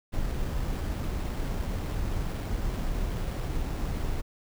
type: noise with sample-and-hold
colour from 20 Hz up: brown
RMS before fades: -30 dBFS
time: 0.12-4.22 s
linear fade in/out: 20 ms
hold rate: 6300 Hz
effects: none